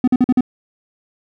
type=tone bursts; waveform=triangle; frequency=251.3 Hz; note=B3; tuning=30 cents sharp; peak=-7 dBFS; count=5; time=0.04-0.408 s; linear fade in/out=2 ms; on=36 ms; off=47 ms; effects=none